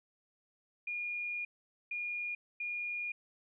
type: tone bursts at uneven times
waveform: sine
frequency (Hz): 2430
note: D#7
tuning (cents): -42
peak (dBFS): -35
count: 3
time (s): 0.87-1.45 / 1.91-2.35 / 2.6-3.12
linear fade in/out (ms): 5
effects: none